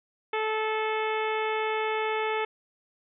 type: harmonic tone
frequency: 435.8 Hz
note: A4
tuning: 17 cents flat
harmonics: 1 / 2 / 3 / 4 / 5 / 6 / 7 / 8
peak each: -29 / -31 / -35 / -38 / -35 / -39 / -44 / -45 dBFS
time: 0.33-2.45 s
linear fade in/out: 5 ms
effects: none